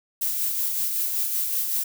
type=noise with tremolo; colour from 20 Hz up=violet; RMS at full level=-24 dBFS; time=0.21-1.84 s; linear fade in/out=10 ms; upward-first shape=sine; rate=5.3 Hz; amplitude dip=35%; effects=none